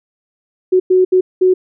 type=tone bursts at uneven times; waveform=sine; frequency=370 Hz; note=F#4; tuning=in tune; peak=-7 dBFS; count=4; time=0.72-0.8 / 0.9-1.05 / 1.12-1.21 / 1.41-1.54 s; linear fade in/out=10 ms; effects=none